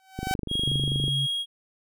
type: tone with exponential growth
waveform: sawtooth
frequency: 763 Hz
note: G5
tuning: 47 cents flat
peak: -19 dBFS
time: 0-0.34 s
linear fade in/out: 0 ms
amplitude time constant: 73 ms
type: click train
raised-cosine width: 3 ms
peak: -18 dBFS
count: 23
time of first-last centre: 0.19-1.081 s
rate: 24.7 Hz
type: tone with tremolo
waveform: triangle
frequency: 3283 Hz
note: G#7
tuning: 21 cents flat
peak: -23 dBFS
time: 0.48-1.46 s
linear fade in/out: 50 ms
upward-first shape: sine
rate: 1.7 Hz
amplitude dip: 30%
type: tone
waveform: sine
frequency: 137.3 Hz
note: C#3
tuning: 16 cents flat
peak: -26 dBFS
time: 0.66-1.27 s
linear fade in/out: 20 ms
effects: none